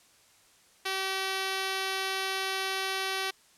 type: tone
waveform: 5% pulse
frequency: 383.2 Hz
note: G4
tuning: 39 cents flat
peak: -18 dBFS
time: 0.85-3.31 s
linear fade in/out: 10 ms
effects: white hiss -61 dBFS RMS until 3.57 s + low-pass 10000 Hz 12 dB/octave